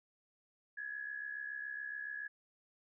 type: tone with amplitude modulation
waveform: sine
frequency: 1685 Hz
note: G#6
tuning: 25 cents sharp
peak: -37 dBFS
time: 0.77-2.28 s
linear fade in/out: 10 ms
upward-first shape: sine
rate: 67.1 Hz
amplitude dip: 70%
effects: none